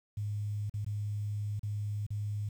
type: tone with dropouts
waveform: sine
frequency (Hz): 103.9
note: G#2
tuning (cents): +1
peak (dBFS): -32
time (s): 0.17-2.49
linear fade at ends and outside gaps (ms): 5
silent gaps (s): 0.697-0.739 / 0.847-0.863 / 1.595-1.631 / 2.066-2.104
effects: 10-bit